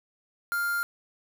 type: tone with quantisation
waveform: triangle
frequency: 1400 Hz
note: F6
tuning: 4 cents sharp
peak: -24 dBFS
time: 0.52-0.83 s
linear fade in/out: 0 ms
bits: 6
effects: none